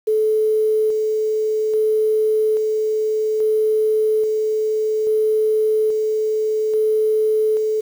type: tone with tremolo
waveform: sine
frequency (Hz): 433.1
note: A4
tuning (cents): -27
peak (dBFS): -14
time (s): 0.07-7.81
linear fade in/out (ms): 10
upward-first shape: square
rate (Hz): 0.6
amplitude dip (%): 25
effects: 7-bit